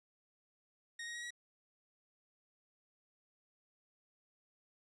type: tone with pitch steps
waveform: sawtooth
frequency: 1864.7 / 1882 / 1899.5 / 1917.1 Hz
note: A#6 / A#6 / A#6 / A#6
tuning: 0 / +16 / +32 / +48 cents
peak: -39 dBFS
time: 0.99-1.306 s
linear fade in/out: 5 ms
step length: 79 ms
effects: resampled to 22050 Hz